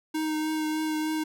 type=tone with vibrato; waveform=square; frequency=311.1 Hz; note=D#4; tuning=in tune; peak=-27 dBFS; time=0.14-1.24 s; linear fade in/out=10 ms; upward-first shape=triangle; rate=3.3 Hz; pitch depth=17 cents each way; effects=none